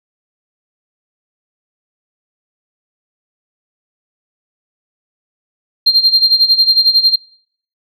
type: tone with tremolo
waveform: sine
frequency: 4186 Hz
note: C8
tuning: in tune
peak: -3 dBFS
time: 5.86-7.16 s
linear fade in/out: 10 ms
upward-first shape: sine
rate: 11 Hz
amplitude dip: 80%
effects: noise-tail reverb RT60 0.6 s tail -25 dB re dry + tanh soft clip ceiling -2 dBFS